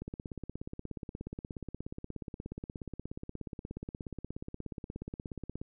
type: click train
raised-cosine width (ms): 3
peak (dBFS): -27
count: 95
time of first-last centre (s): 0.02-5.615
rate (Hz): 16.8
effects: none